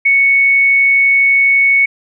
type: tone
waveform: sine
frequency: 2217 Hz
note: C#7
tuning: in tune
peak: -7 dBFS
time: 0.05-1.86 s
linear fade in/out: 10 ms
effects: none